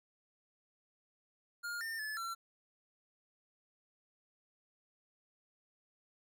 square tone with pitch steps, 1415 / 1809 / 1727 / 1355 Hz, F6 / A6 / A6 / E6, +22 / +48 / -33 / +47 cents, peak -39 dBFS, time 1.63-2.35 s, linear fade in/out 20 ms, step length 180 ms, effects none

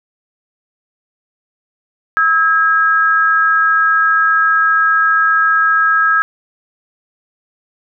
sine tone pair together, 1297 / 1632 Hz, E6 / G#6, -28 / -31 cents, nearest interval major third, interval 397 cents, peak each -12 dBFS, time 2.17-6.22 s, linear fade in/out 0 ms, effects none

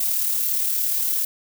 violet noise with amplitude modulation, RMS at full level -21 dBFS, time 0-1.25 s, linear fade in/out 5 ms, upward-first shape sine, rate 37.2 Hz, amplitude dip 30%, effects none

